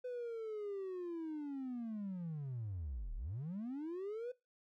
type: linear two-way sweep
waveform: triangle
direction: down then up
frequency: 504 to 32 to 504 Hz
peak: -37 dBFS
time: 0.04-4.32 s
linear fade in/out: 10 ms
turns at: 3.15 s
effects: noise-tail reverb RT60 0.2 s tail -20 dB re dry + tanh soft clip ceiling -35 dBFS